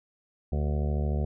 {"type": "harmonic tone", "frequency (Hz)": 73.42, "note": "D2", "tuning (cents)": 0, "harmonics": [1, 2, 3, 5, 6, 7, 8, 9, 10], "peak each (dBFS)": [-26, -32, -36, -40, -42, -43, -44, -45, -46], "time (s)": [0.52, 1.25], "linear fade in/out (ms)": 5, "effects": []}